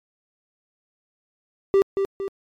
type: tone with echo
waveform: triangle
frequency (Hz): 392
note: G4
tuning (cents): 0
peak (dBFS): -11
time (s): 1.74-1.82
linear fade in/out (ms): 0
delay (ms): 230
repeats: 2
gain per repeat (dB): -6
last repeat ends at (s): 2.28
effects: MP3 64 kbps